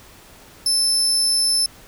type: tone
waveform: 30% pulse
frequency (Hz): 5274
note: E8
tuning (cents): 0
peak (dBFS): -12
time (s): 0.66-1.66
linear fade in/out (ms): 2
effects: pink hiss -46 dBFS RMS until 1.87 s